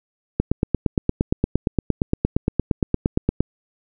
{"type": "click train", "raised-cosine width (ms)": 3, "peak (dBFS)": -4, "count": 27, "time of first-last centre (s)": [0.4, 3.406], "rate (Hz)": 8.65, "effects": []}